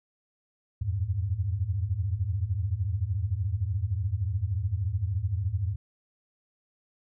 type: tone cluster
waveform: sine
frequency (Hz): 81.7 / 91.6 / 105.1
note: E2 / F#2 / G#2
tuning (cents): -15 / -17 / +21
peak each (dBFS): -33 / -30 / -29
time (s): 0.81-5.76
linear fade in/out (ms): 10
effects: none